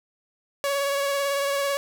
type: tone with vibrato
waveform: sawtooth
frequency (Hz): 560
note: C#5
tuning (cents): +18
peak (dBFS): -19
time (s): 0.64-1.77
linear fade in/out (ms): 0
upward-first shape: sine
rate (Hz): 18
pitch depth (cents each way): 21
effects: none